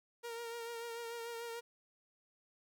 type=tone with vibrato; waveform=sawtooth; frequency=466.2 Hz; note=A#4; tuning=in tune; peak=-38 dBFS; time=0.23-1.61 s; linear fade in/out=20 ms; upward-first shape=triangle; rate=6.8 Hz; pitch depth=35 cents each way; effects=12-bit